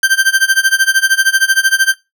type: tone with tremolo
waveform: 40% pulse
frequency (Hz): 1568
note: G6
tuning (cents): 0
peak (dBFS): -5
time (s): 0.03-1.94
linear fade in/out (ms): 2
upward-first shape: sine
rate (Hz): 13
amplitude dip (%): 90
effects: noise-tail reverb RT60 0.2 s tail -17 dB re dry